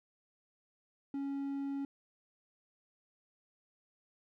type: tone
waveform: triangle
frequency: 277.6 Hz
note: C#4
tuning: 3 cents sharp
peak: -33 dBFS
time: 1.14-1.85 s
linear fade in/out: 2 ms
effects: none